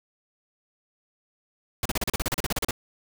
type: noise bursts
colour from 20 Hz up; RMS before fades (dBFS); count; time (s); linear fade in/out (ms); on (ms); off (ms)
pink; -26; 15; 1.83-2.709; 2; 25; 36
effects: none